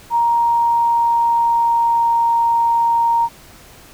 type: tone with pitch glide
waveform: sine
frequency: 937 to 930.5 Hz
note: A#5 to A#5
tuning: +9 to -3 cents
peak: -12 dBFS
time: 0.1-3.29 s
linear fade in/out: 50 ms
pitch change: -12 cents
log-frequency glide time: 0.36-2.15 s
effects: pink hiss -43 dBFS RMS until 3.93 s